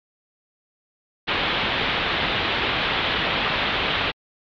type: low-pass noise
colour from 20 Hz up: white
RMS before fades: -23 dBFS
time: 1.27-4.12 s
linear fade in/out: 20 ms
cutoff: 3700 Hz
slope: 48 dB/octave
effects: MP3 64 kbps